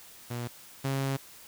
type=tone pair in turn; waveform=sawtooth; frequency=120.2 / 135.94 Hz; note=B2 / C#3; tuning=-46 / -33 cents; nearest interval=major second; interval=213 cents; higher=second; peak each=-29 / -24 dBFS; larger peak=second; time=0.3-0.48 / 0.84-1.17 s; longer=second; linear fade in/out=10 ms; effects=white hiss -51 dBFS RMS until 1.47 s